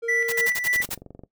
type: tone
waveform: triangle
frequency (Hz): 463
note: A#4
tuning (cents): -12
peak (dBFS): -24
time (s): 0.02-0.48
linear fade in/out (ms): 20
type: tone with tremolo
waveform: triangle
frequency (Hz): 1971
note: B6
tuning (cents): -4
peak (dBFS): -19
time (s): 0.08-0.83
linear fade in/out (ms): 10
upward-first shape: square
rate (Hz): 3.4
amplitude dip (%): 50
type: noise bursts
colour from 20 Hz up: white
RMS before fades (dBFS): -29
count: 8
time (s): 0.28-0.949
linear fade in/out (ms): 10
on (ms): 46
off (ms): 43
type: click train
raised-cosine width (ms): 2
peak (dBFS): -28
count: 12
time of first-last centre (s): 0.76-1.236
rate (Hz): 23.1
effects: noise-tail reverb RT60 0.1 s tail -17 dB re dry